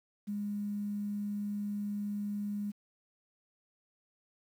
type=tone; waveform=sine; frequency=205.4 Hz; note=G#3; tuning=19 cents flat; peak=-33 dBFS; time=0.27-2.72 s; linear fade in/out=20 ms; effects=10-bit